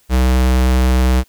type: tone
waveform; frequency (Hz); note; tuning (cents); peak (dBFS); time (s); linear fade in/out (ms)
square; 63.6; C2; -48; -11; 0.09-1.24; 50
effects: white hiss -55 dBFS RMS until 1.28 s